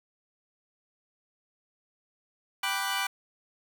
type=chord; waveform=20% pulse; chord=G major seventh; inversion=none; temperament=equal; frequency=784 / 987.8 / 1174.7 / 1480 Hz; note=G5 / B5 / D6 / F#6; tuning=0 / 0 / 0 / 0 cents; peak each=-29 dBFS; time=2.63-3.07 s; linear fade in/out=5 ms; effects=none